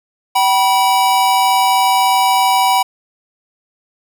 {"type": "tone pair together", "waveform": "square", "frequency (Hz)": [766.8, 974], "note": ["G5", "B5"], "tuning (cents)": [-38, -24], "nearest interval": "major third", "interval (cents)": 414, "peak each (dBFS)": -14, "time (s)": [0.35, 2.83], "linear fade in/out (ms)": 10, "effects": []}